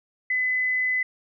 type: tone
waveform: sine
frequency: 2014 Hz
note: B6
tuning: 33 cents sharp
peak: -21 dBFS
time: 0.3-1.03 s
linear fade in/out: 5 ms
effects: none